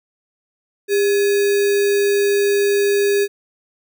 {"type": "tone with sample-and-hold", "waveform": "sine", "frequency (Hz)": 403.6, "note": "G#4", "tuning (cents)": -49, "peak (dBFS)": -13, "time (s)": [0.88, 3.28], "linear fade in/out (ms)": 50, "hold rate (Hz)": 2100, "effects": []}